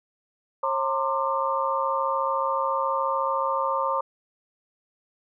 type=tone cluster; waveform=sine; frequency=541 / 916 / 1050 / 1189 Hz; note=C#5 / A#5 / C6 / D6; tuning=-42 / -31 / +6 / +21 cents; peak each=-28 dBFS; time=0.63-4.01 s; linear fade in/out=5 ms; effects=none